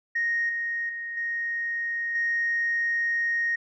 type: tone with level steps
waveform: sine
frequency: 1864.7 Hz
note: A#6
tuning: in tune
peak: -22 / -26 / -31 / -26 / -22 dBFS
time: 0.15-3.56 s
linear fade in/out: 10 ms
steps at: 0.49 / 0.89 / 1.17 / 2.15 s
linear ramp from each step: 2 ms
effects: tanh soft clip ceiling -18 dBFS